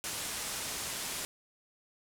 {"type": "low-pass noise", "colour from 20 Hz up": "white", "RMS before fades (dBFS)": -38, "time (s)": [0.04, 1.25], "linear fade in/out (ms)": 0, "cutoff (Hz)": 11000, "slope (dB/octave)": 24, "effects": []}